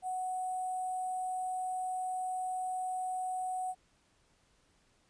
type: tone with sample-and-hold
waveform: sine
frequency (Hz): 740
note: F#5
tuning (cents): 0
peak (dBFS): -33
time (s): 0.02-3.75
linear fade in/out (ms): 50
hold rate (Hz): 8820
effects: pink hiss -70 dBFS RMS until 5.09 s + resampled to 22050 Hz